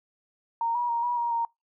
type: tone with pitch steps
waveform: sine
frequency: 925 / 964 / 936 / 967 / 945 / 929 Hz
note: A#5 / B5 / A#5 / B5 / A#5 / A#5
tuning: -14 / -42 / +7 / -37 / +23 / -6 cents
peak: -24 dBFS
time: 0.61-1.45 s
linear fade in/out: 2 ms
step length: 140 ms
effects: noise-tail reverb RT60 0.2 s tail -26 dB re dry